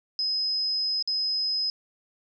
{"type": "tone with dropouts", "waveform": "sine", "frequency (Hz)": 5070, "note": "D#8", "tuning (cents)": 32, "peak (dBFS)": -24, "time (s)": [0.19, 1.7], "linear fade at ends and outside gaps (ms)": 1, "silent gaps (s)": [1.025, 1.075], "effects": []}